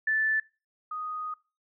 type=tone pair in turn; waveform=sine; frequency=1755 / 1244.1 Hz; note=A6 / D#6; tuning=-5 / -1 cents; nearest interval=tritone; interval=596 cents; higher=first; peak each=-23 / -32 dBFS; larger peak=first; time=0.07-0.4 / 0.91-1.34 s; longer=second; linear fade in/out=5 ms; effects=noise-tail reverb RT60 0.3 s tail -22 dB re dry